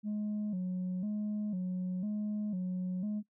sine tone with vibrato, 196 Hz, G3, in tune, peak -30 dBFS, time 0.03-3.23 s, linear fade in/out 50 ms, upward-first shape square, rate 1 Hz, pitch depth 120 cents each way, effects noise-tail reverb RT60 0.1 s tail -21 dB re dry + tanh soft clip ceiling -31 dBFS

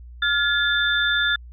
sine tone cluster, 1408 / 1705 / 3557 Hz, F6 / G#6 / A7, +14 / +45 / +18 cents, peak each -22 / -22 / -23 dBFS, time 0.22-1.36 s, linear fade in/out 5 ms, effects added 60 Hz sine -38 dBFS peak until 1.52 s

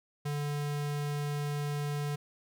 square tone, 145.9 Hz, D3, 11 cents flat, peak -32 dBFS, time 0.25-2.16 s, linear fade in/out 10 ms, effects none

